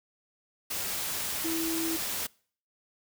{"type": "tone in noise", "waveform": "sine", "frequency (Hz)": 327.3, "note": "E4", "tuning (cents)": -12, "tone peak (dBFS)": -30, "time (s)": [1.44, 1.97], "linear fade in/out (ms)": 10, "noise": "white", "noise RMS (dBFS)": -33, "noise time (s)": [0.7, 2.27], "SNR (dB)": 0, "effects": ["noise-tail reverb RT60 0.5 s tail -25 dB re dry"]}